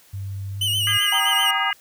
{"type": "tone with pitch glide", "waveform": "sine", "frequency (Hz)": [98, 103.59], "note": ["G2", "G#2"], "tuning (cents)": [0, -4], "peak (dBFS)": -27, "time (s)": [0.13, 0.98], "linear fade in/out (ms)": 10, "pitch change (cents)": 96, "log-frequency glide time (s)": [0.53, 0.69]}
{"type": "tone with vibrato", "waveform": "45% pulse", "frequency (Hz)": 2960, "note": "F#7", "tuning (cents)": 0, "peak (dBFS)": -20, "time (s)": [0.61, 1.51], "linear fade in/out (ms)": 5, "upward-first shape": "sine", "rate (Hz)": 7.7, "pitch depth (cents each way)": 70}
{"type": "harmonic tone", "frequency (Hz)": 409, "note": "G#4", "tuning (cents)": -26, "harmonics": [3, 4, 5, 6, 7], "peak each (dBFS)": [-30, -26, -26, -38, -26], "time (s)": [0.87, 1.73], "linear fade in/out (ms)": 2}
{"type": "chord", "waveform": "sine", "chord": "Eb major", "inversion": "first", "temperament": "just", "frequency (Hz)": [777.8, 933.4, 1244.5], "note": ["G5", "Bb5", "Eb6"], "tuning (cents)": [-14, 2, 0], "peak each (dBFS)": -27, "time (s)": [1.12, 1.71], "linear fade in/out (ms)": 5}
{"effects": ["white hiss -53 dBFS RMS until 1.8 s"]}